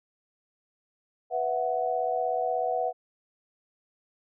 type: chord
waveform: sine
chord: B suspended fourth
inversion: none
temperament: equal with one note detuned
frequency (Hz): 493.9 / 663.5 / 740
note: B4 / E5 / F#5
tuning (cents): 0 / +11 / 0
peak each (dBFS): -31 / -30 / -28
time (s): 1.3-2.93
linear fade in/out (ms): 50
effects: none